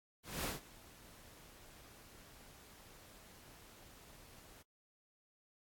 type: noise with ADSR envelope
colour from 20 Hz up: pink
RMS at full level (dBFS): -38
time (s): 0.23-4.63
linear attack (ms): 220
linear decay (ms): 150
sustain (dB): -21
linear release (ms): 15
effects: AAC 64 kbps